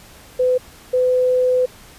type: tone pair in turn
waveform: sine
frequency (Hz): 505 / 505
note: B4 / B4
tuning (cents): +39 / +39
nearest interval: unison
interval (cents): 0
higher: neither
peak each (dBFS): -13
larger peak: neither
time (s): 0.39-0.58 / 0.93-1.66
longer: second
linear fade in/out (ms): 10
effects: pink hiss -44 dBFS RMS until 1.98 s + resampled to 32000 Hz